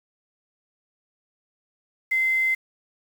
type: tone with quantisation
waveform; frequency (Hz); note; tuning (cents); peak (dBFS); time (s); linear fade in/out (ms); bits
sine; 2069; C7; -20; -19; 2.11-2.55; 10; 7
effects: none